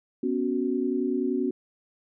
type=chord; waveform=sine; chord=B suspended second; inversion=none; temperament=equal; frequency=246.9 / 277.2 / 370 Hz; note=B3 / C#4 / F#4; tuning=0 / 0 / 0 cents; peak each=-28 dBFS; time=0.23-1.51 s; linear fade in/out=5 ms; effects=none